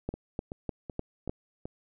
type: two click trains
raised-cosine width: 2 ms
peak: -24 / -18 dBFS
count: 5 / 5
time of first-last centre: 0.14-1.655 / 0.09-1.295 s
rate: 2.64 / 3.32 Hz
effects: none